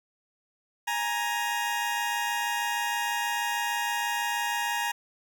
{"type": "tone pair together", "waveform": "20% pulse", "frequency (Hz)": [830.6, 936.9], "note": ["G#5", "A#5"], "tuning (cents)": [0, 8], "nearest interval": "major second", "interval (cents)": 208, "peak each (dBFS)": [-26, -24], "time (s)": [0.87, 4.92], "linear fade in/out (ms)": 10, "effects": []}